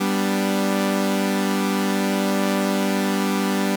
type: chord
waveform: sawtooth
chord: G major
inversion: none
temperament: equal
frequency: 196 / 246.9 / 293.7 Hz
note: G3 / B3 / D4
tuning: 0 / 0 / 0 cents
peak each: -17 / -22 / -22 dBFS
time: 0-3.76 s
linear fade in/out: 10 ms
effects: 8-bit